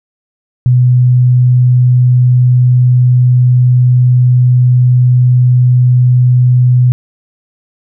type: tone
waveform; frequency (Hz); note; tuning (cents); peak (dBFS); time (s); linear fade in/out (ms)
sine; 124.8; B2; +19; -4; 0.66-6.92; 0
effects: none